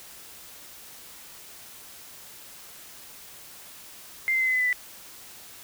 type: tone with pitch steps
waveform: sine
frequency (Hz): 2093 / 2074 / 2055 / 2036 / 2017 / 1998.5 / 1980.1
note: C7 / C7 / C7 / C7 / B6 / B6 / B6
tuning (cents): 0 / -16 / -32 / -48 / +36 / +20 / +4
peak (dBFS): -21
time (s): 4.28-4.728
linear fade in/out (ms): 0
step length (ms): 64
effects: white hiss -46 dBFS RMS until 5.63 s